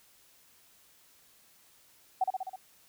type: tone with echo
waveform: sine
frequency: 755 Hz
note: F#5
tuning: 35 cents sharp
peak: -23 dBFS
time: 2.21-2.24 s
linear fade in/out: 5 ms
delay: 64 ms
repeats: 5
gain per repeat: -3 dB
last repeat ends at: 2.56 s
effects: white hiss -62 dBFS RMS until 2.88 s